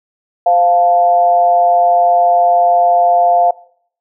sine tone with amplitude modulation, 698.5 Hz, F5, in tune, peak -4 dBFS, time 0.46-3.51 s, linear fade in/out 5 ms, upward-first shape sine, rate 180 Hz, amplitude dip 65%, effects noise-tail reverb RT60 0.6 s tail -21 dB re dry

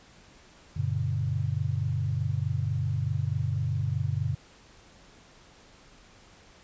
sine tone cluster, 95.3 / 118.7 / 143.3 Hz, G2 / A#2 / D3, -48 / +32 / -42 cents, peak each -30 dBFS, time 0.76-4.35 s, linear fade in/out 10 ms, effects pink hiss -55 dBFS RMS until 6.63 s + resampled to 16000 Hz

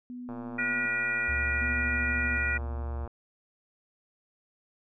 sine tone with tremolo, 246.9 Hz, B3, in tune, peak -37 dBFS, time 0.1-2.84 s, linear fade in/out 0 ms, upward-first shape square, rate 0.66 Hz, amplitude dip 80%
click train, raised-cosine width 1 ms, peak -29 dBFS, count 327, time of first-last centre 0.29-3.076 s, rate 117 Hz
harmonic tone, 481.9 Hz, B4, 43 cents flat, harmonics 3 / 4 / 5, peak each -30 / -31 / -32 dBFS, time 0.58-2.58 s, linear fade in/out 10 ms
sine tone with pitch glide, 71.7 to 71.16 Hz, D2 to C#2, -41 to +46 cents, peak -31 dBFS, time 1.28-3.06 s, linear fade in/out 10 ms, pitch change -13 cents, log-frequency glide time 2.13-2.58 s
effects none

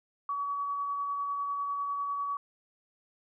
sine tone with tremolo, 1134 Hz, C#6, 39 cents sharp, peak -29 dBFS, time 0.29-2.37 s, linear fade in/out 2 ms, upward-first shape sine, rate 10 Hz, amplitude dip 25%, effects none

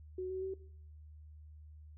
sine tone with pitch steps, 370 / 375.8 / 381.7 Hz, F#4 / F#4 / G4, 0 / +27 / -46 cents, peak -36 dBFS, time 0.18-0.54 s, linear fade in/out 5 ms, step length 120 ms, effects noise-tail reverb RT60 0.7 s tail -20 dB re dry + added 76 Hz sine -51 dBFS peak until 1.97 s

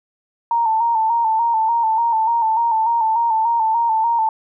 sine tone with vibrato, 908 Hz, A#5, 46 cents flat, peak -14 dBFS, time 0.51-4.29 s, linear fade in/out 2 ms, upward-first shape square, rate 3.4 Hz, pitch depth 47 cents each way, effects none

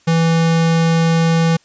square tone, 164.81 Hz, E3, in tune, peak -12 dBFS, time 0.07-1.57 s, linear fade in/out 10 ms, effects white hiss -54 dBFS RMS until 1.64 s + resampled to 16000 Hz

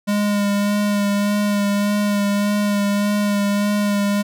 square tone with vibrato, 204.4 Hz, G#3, 27 cents flat, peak -17 dBFS, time 0.07-4.23 s, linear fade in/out 20 ms, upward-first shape sine, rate 1.7 Hz, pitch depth 19 cents each way, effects none

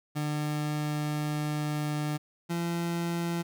30% pulse tone pair in turn, 149.9 / 170.35 Hz, D3 / F3, +36 / -43 cents, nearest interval major second, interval 221 cents, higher second, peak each -26 dBFS, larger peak neither, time 0.15-2.18 / 2.49-3.43 s, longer first, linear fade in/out 20 ms, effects none

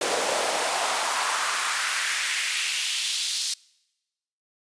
pink noise with high-pass filter sweep, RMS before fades -26 dBFS, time 0.01-3.54 s, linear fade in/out 5 ms, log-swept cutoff 450 to 4400 Hz, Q 2, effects noise-tail reverb RT60 1.0 s tail -25 dB re dry + resampled to 22050 Hz

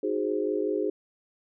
sine chord, Ab dominant seventh, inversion second, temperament equal, 311.1 / 370 / 415.3 / 523.3 Hz, Eb4 / Gb4 / Ab4 / C5, 0 / 0 / 0 / 0 cents, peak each -31 / -31 / -28 / -34 dBFS, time 0.03-0.9 s, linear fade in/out 5 ms, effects none

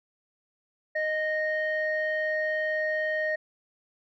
sine tone pair together, 620 / 1857.9 Hz, D#5 / A#6, -6 / -6 cents, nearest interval octave + perfect fifth, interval 1900 cents, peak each -27 dBFS, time 0.95-3.36 s, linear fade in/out 10 ms, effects tanh soft clip ceiling -20 dBFS

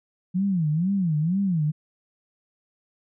sine tone with vibrato, 173.1 Hz, F3, 15 cents flat, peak -20 dBFS, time 0.34-1.72 s, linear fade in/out 20 ms, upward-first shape sine, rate 2.1 Hz, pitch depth 250 cents each way, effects none

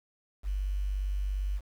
sine tone with quantisation, 48.66 Hz, G1, 12 cents flat, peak -28 dBFS, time 0.43-1.61 s, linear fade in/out 50 ms, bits 9, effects none

